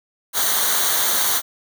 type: noise with comb filter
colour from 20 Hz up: white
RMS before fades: -19 dBFS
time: 0.33-1.42 s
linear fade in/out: 50 ms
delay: 0.39 ms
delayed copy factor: -0.7
effects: none